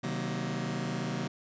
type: chord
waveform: sawtooth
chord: C half-diminished seventh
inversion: none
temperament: just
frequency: 130.81 / 156.98 / 188.37 / 235.5 Hz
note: C3 / Eb3 / Gb3 / Bb3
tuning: 0 / +16 / +31 / +18 cents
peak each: -33 dBFS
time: 0.03-1.28 s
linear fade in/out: 10 ms
effects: resampled to 16000 Hz